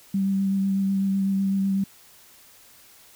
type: tone with vibrato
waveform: sine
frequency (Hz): 194.7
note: G3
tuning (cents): -12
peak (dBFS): -20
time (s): 0.14-1.84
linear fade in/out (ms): 5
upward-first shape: sine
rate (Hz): 8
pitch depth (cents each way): 15
effects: white hiss -52 dBFS RMS until 3.15 s